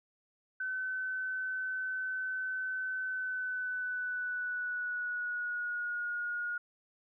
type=tone with pitch glide; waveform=sine; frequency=1520 to 1438 Hz; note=F#6 to F#6; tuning=+46 to -50 cents; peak=-33 dBFS; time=0.6-6.58 s; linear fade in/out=5 ms; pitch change=-96 cents; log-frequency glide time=3.04-6.07 s; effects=none